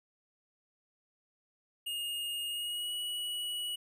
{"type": "tone with pitch glide", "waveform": "square", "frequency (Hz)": [2848, 2928], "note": ["F7", "F#7"], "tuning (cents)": [33, -19], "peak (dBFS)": -35, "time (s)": [1.86, 3.76], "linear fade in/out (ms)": 10, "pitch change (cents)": 48, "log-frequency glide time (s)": [2.48, 2.94], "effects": []}